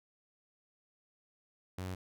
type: tone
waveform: sawtooth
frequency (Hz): 92.5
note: F#2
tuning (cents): 0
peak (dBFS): -34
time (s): 1.78-1.95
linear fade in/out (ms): 5
effects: none